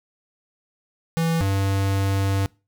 square tone pair in turn, 164.81 / 97.79 Hz, E3 / G2, 0 / -4 cents, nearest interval major sixth, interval 904 cents, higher first, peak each -20 dBFS, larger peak neither, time 1.17-1.41 / 1.41-2.46 s, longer second, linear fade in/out 0 ms, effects noise-tail reverb RT60 0.3 s tail -24 dB re dry

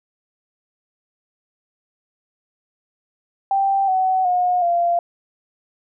sine tone with pitch steps, 784 / 751.6 / 720.6 / 690.8 Hz, G5 / F#5 / F#5 / F5, 0 / +27 / -46 / -19 cents, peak -15 dBFS, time 3.51-4.99 s, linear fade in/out 2 ms, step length 370 ms, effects none

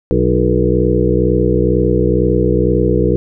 harmonic tone with a mistuned harmonic, 62.1 Hz, B1, 10 cents sharp, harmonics 1 / 2 / 3 / 5 / 6 / 7 / 8, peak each -18 / -18 / -18 / -18 / -18 / -18 / -18 dBFS, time 0.11-3.16 s, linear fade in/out 0 ms, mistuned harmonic 8, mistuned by -47 cents, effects none

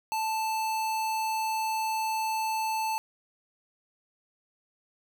square tone, 880 Hz, A5, in tune, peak -28 dBFS, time 0.12-2.98 s, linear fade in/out 0 ms, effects none

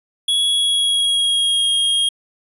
square tone with pitch glide, 3353 to 3254 Hz, G#7 to G#7, +16 to -36 cents, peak -15 dBFS, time 0.28-2.09 s, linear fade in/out 5 ms, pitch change -52 cents, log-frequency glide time 0.45-1.71 s, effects resampled to 24000 Hz

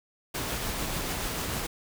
pink noise with tremolo, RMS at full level -31 dBFS, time 0.34-1.67 s, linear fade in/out 10 ms, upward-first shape triangle, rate 6.8 Hz, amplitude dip 25%, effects none

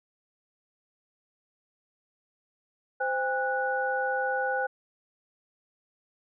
sine tone cluster, 518 / 805 / 1475 Hz, C5 / G5 / F#6, -17 / +46 / -6 cents, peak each -30 dBFS, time 3-4.67 s, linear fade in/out 10 ms, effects none

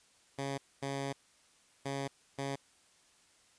10% pulse tone bursts at uneven times, 138 Hz, C#3, 7 cents flat, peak -27 dBFS, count 4, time 0.38-0.58 / 0.82-1.13 / 1.85-2.08 / 2.38-2.56 s, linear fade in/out 10 ms, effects white hiss -66 dBFS RMS until 3.58 s + resampled to 22050 Hz

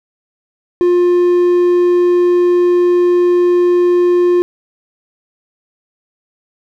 triangle tone, 353.7 Hz, F4, 22 cents sharp, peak -6 dBFS, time 0.81-4.42 s, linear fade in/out 0 ms, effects none

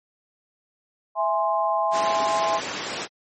sine chord, E augmented, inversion none, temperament equal, 659.3 / 830.6 / 1046.5 Hz, E5 / G#5 / B#5, 0 / 0 / 0 cents, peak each -24 dBFS, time 1.15-2.61 s, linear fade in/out 50 ms
pink noise, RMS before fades -28 dBFS, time 1.91-3.08 s, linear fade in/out 50 ms
effects high-pass 300 Hz 12 dB/octave + MP3 32 kbps

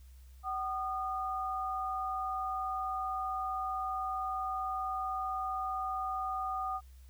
sine tone pair together, 757.5 / 1222 Hz, F#5 / D#6, +40 / -32 cents, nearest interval minor sixth, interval 828 cents, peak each -36 / -35 dBFS, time 0.43-6.81 s, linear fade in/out 50 ms, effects added 64 Hz sine -51 dBFS peak until 7.09 s + white hiss -68 dBFS RMS until 7.09 s

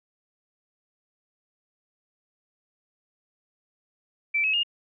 sine tone with pitch steps, 2330 / 2570 / 2836 Hz, D7 / E7 / F7, -14 / -45 / +26 cents, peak -21 dBFS, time 4.34-4.634 s, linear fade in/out 10 ms, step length 98 ms, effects none

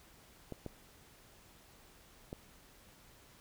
clicks, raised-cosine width 2 ms, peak -28 dBFS, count 3, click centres 0.523 / 0.663 / 2.329 s, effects pink hiss -61 dBFS RMS until 3.4 s

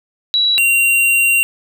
sine / square tone pair in turn, 3910 / 2760 Hz, B7 / F7, -18 / -21 cents, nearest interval tritone, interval 603 cents, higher first, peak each -11 dBFS, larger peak neither, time 0.34-0.58 / 0.58-1.43 s, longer second, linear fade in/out 0 ms, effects none

